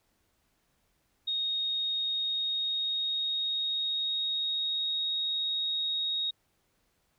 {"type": "tone with pitch glide", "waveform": "sine", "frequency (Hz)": [3729, 3759], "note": ["A#7", "A#7"], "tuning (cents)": [0, 14], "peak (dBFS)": -28, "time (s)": [1.27, 6.31], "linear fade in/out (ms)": 10, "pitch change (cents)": 14, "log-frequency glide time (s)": [2.13, 5.06], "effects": ["pink hiss -73 dBFS RMS until 7.18 s"]}